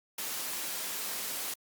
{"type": "noise", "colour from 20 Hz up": "white", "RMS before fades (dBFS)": -36, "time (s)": [0.18, 1.54], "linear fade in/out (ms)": 5, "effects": ["high-pass 200 Hz 12 dB/octave", "Opus 48 kbps"]}